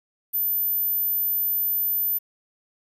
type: tone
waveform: sine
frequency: 13920 Hz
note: A9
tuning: 20 cents flat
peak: -21 dBFS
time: 0.33-2.19 s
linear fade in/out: 20 ms
effects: 9-bit